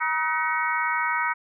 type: harmonic tone with a mistuned harmonic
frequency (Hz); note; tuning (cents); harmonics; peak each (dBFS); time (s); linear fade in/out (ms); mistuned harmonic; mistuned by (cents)
317.3; D#4; +34; 3 / 4 / 5 / 6 / 7; -27 / -28 / -29 / -30 / -30; 0-1.34; 20; 5; -80
effects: none